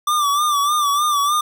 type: tone with vibrato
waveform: square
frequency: 1173 Hz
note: D6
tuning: 2 cents flat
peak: -16 dBFS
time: 0.07-1.41 s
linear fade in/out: 5 ms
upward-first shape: sine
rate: 3.3 Hz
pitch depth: 66 cents each way
effects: none